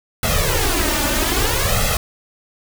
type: noise with flanger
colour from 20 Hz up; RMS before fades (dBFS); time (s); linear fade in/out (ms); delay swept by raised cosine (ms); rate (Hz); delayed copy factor
pink; -18; 0.23-1.97; 2; 1.5 to 3.4; 0.62; +0.9
effects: none